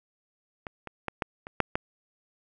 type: clicks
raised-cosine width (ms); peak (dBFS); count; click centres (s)
0.5; -21 / -23 / -15 / -12 / -24 / -6 / -11; 7; 0.668 / 0.873 / 1.083 / 1.222 / 1.469 / 1.603 / 1.755
effects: none